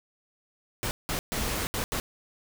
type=noise bursts at uneven times; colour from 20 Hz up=pink; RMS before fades=-30 dBFS; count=5; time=0.83-0.91 / 1.09-1.19 / 1.32-1.67 / 1.74-1.84 / 1.92-2 s; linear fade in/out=0 ms; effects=none